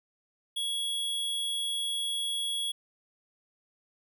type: tone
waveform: square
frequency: 3340 Hz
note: G#7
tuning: 9 cents sharp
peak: -30 dBFS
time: 0.56-2.72 s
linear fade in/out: 10 ms
effects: none

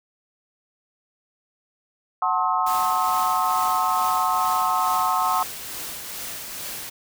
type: chord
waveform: sine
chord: F# diminished seventh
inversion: none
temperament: just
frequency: 740 / 888 / 1065.6 / 1278.7 Hz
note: F#5 / A5 / C6 / Eb6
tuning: 0 / +16 / +31 / +47 cents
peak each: -25 / -26 / -23 / -25 dBFS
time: 2.22-5.43 s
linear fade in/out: 2 ms
type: noise with tremolo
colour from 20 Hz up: white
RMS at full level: -32 dBFS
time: 2.66-6.9 s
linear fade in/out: 10 ms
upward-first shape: triangle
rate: 2.3 Hz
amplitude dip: 35%
effects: none

